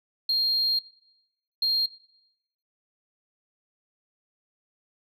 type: tone bursts at uneven times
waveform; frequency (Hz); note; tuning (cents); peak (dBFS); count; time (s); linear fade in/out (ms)
sine; 4220; C8; +14; -19; 2; 0.29-0.79 / 1.62-1.86; 5
effects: noise-tail reverb RT60 0.8 s tail -19 dB re dry + tanh soft clip ceiling -19 dBFS

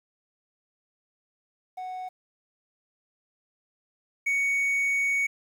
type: tone pair in turn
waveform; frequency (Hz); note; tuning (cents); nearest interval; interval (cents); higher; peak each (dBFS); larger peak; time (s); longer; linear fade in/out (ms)
triangle; 740 / 2232; F#5 / C#7; 0 / +11; octave + perfect fifth; 1911; second; -31 / -21; second; 1.77-2.09 / 4.26-5.27; second; 10
effects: 10-bit

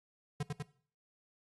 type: tone with echo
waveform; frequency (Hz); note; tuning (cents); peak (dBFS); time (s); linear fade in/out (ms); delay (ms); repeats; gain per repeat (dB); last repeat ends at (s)
square; 146; D3; -10; -33; 0.4-0.43; 5; 98; 2; -2; 0.626
effects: noise-tail reverb RT60 0.5 s tail -19 dB re dry + AAC 32 kbps

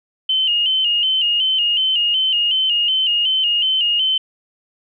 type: tone with vibrato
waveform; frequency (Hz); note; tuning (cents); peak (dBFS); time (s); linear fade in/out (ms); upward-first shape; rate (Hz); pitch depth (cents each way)
sine; 2960; F#7; 0; -14; 0.29-4.18; 5; square; 2.7; 63
effects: none

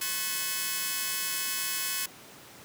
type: tone cluster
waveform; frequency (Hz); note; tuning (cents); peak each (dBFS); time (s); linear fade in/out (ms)
5% pulse; 1084 / 1503 / 1736 / 1964 / 2566; C#6 / F#6 / A6 / B6 / E7; -39 / +27 / -24 / -10 / -47; -24 / -24 / -26 / -29 / -25; 0.01-2.06; 5
effects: pink hiss -49 dBFS RMS until 2.64 s + high-pass 150 Hz 12 dB/octave

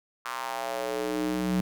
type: tone with high-pass filter sweep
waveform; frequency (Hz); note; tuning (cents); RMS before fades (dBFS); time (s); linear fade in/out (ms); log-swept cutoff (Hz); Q
square; 61.8; B1; +2; -30; 0.25-1.61; 5; 1200 to 180; 3
effects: none

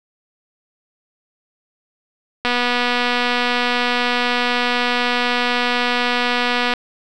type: click train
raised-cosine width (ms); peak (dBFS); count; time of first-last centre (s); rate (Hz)
0.3; -3; 1047; 2.45-6.737; 244
effects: none

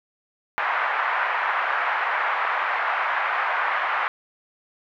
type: band-pass noise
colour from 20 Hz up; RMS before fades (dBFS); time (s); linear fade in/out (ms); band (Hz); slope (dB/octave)
pink; -24; 0.58-4.08; 0; 830 to 2000; 24
effects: none

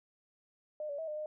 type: tone with pitch steps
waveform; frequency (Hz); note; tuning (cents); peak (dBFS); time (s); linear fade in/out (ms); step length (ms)
sine; 607 / 572 / 644 / 606 / 611; D#5 / D5 / E5 / D#5 / D#5; -43 / -46 / -41 / -46 / -32; -36; 0.8-1.26; 2; 92
effects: none

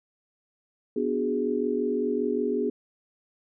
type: chord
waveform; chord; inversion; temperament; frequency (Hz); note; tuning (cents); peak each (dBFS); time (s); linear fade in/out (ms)
sine; G# half-diminished seventh; first; equal; 246.9 / 293.7 / 370 / 415.3; B3 / D4 / F#4 / G#4; 0 / 0 / 0 / 0; -29 / -32 / -31 / -27; 0.96-2.7; 5
effects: none

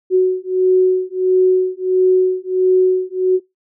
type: beating tone pair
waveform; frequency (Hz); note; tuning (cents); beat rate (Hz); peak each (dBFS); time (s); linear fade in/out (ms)
sine; 370 / 371.5; F#4 / F#4; 0 / +7; 1.5; -14; 0.1-3.4; 50
effects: noise-tail reverb RT60 0.2 s tail -24 dB re dry

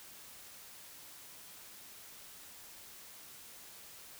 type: silence
effects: white hiss -53 dBFS RMS until 4.19 s

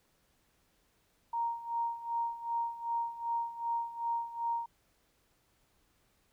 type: tone with tremolo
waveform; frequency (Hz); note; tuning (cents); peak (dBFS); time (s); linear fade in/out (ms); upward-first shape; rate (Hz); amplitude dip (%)
sine; 932.3; A#5; 0; -29; 1.33-4.66; 5; sine; 2.6; 80
effects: pink hiss -72 dBFS RMS until 6.32 s

